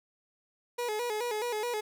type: tone with vibrato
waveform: 30% pulse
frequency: 453.7 Hz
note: A#4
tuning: 47 cents flat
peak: -28 dBFS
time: 0.78-1.81 s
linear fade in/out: 10 ms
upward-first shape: square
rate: 4.7 Hz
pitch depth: 110 cents each way
effects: none